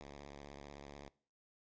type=tone with vibrato; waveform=5% pulse; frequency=71.1 Hz; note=C#2; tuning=45 cents sharp; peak=-39 dBFS; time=0.01-1.09 s; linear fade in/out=0 ms; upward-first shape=square; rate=16 Hz; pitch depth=72 cents each way; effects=noise-tail reverb RT60 0.5 s tail -23 dB re dry + resampled to 16000 Hz